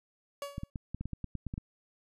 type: tone with exponential decay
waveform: 30% pulse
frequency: 566 Hz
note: C#5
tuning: 36 cents sharp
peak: -31 dBFS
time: 0.42-0.7 s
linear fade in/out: 1 ms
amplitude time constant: 59 ms
type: clicks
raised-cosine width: 5 ms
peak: -24 dBFS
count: 12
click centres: 0.581 / 0.634 / 0.758 / 0.946 / 1.01 / 1.056 / 1.133 / 1.243 / 1.353 / 1.467 / 1.539 / 1.579 s
effects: resampled to 32000 Hz

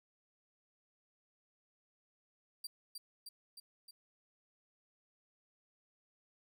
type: tone with echo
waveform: sawtooth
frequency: 4717 Hz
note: D8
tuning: 7 cents sharp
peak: -38 dBFS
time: 2.64-2.67 s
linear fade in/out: 5 ms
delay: 310 ms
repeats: 4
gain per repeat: -3 dB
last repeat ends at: 3.91 s
effects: none

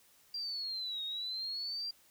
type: linear two-way sweep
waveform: sine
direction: down then up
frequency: 4768 to 3719 to 4768 Hz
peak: -36 dBFS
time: 0.34-1.91 s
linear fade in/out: 5 ms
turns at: 1.04 s
effects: white hiss -65 dBFS RMS until 2.1 s

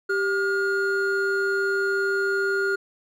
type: tone pair together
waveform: triangle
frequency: 392 / 1425.5 Hz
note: G4 / F6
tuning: 0 / +35 cents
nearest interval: octave + minor seventh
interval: 2235 cents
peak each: -22 dBFS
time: 0.09-2.76 s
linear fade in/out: 10 ms
effects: none

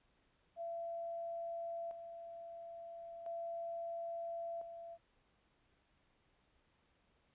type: tone with tremolo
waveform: sine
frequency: 675 Hz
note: E5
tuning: 41 cents sharp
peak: -40 dBFS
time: 0.56-4.98 s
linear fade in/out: 50 ms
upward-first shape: square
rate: 0.37 Hz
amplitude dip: 55%
effects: pink hiss -75 dBFS RMS until 7.34 s + resampled to 8000 Hz

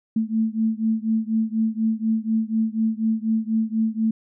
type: beating tone pair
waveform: sine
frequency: 220 / 224.1 Hz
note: A3 / A3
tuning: 0 / +32 cents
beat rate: 4.1 Hz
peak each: -22 / -23 dBFS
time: 0.16-4.11 s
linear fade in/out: 5 ms
effects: none

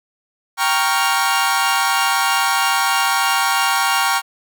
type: chord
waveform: sawtooth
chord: G half-diminished seventh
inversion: none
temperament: equal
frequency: 784 / 932.3 / 1108.7 / 1396.9 Hz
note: G5 / Bb5 / Db6 / F6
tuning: 0 / 0 / 0 / 0 cents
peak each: -17 dBFS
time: 0.57-4.22 s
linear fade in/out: 50 ms
effects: none

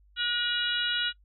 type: harmonic tone with a mistuned harmonic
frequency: 482 Hz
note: B4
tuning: 42 cents flat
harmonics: 3 / 4 / 5 / 6 / 7 / 8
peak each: -30 / -42 / -42 / -30 / -35 / -33 dBFS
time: 0.16-1.13 s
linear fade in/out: 50 ms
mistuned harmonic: 4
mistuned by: -34 cents
effects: noise-tail reverb RT60 0.1 s tail -22 dB re dry + added 50 Hz sine -57 dBFS peak until 1.24 s

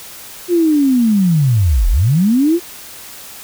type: linear two-way sweep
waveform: sine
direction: down then up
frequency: 359.9 to 35.58 to 359.9 Hz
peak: -9 dBFS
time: 0.48-2.6 s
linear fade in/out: 50 ms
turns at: 1.89 s
effects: white hiss -34 dBFS RMS until 3.43 s

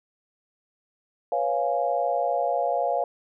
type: chord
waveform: sine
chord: C# dominant seventh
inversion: third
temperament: equal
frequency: 493.9 / 554.4 / 698.5 / 830.6 Hz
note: B4 / C#5 / E#5 / G#5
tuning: 0 / 0 / 0 / 0 cents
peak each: -30 / -27 / -25 / -30 dBFS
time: 1.32-3.04 s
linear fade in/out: 2 ms
effects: none

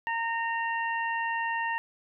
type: harmonic tone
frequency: 920 Hz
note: A#5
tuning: 23 cents flat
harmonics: 1 / 2 / 3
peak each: -30 / -31 / -38 dBFS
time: 0.07-1.78 s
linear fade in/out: 0 ms
effects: none

